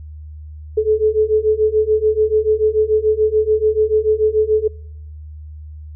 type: beating tone pair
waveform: sine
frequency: 428.1 / 435 Hz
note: A4 / A4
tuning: -47 / -20 cents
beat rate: 6.9 Hz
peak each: -16 / -15 dBFS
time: 0.77-4.68 s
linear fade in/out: 10 ms
effects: noise-tail reverb RT60 0.8 s tail -26 dB re dry + added 76 Hz sine -31 dBFS peak until 5.95 s